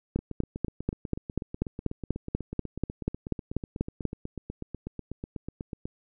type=two click trains; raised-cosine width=3 ms; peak=-13 / -22 dBFS; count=17 / 47; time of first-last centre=0.16-4.053 / 0.19-5.855 s; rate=4.11 / 8.12 Hz; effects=none